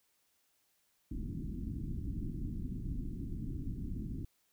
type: low-pass noise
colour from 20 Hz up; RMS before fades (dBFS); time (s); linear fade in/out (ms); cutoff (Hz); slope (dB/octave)
pink; -39; 1.11-4.25; 5; 310; 48
effects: white hiss -75 dBFS RMS until 4.52 s